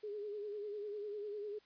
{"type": "tone with vibrato", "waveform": "sine", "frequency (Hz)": 415.3, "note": "G#4", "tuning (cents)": 0, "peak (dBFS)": -40, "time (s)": [0.03, 1.59], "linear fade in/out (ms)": 10, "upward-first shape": "sine", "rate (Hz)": 10, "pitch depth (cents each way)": 53, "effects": ["white hiss -68 dBFS RMS until 1.65 s", "resampled to 11025 Hz"]}